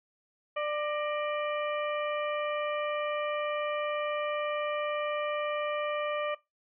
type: harmonic tone with a mistuned harmonic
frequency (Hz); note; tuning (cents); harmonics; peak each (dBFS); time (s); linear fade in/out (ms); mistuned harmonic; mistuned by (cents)
594; D5; +20; 1 / 2 / 3 / 4 / 5; -31 / -34 / -42 / -40 / -45; 0.56-6.35; 10; 3; +82
effects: noise-tail reverb RT60 0.2 s tail -20 dB re dry